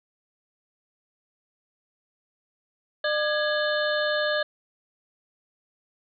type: harmonic tone with a mistuned harmonic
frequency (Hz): 602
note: D5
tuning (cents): +43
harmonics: 1 / 2 / 3 / 5 / 6 / 7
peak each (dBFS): -25 / -34 / -27 / -37 / -34 / -36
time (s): 3.04-4.43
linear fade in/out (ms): 5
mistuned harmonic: 3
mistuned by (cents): -140
effects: none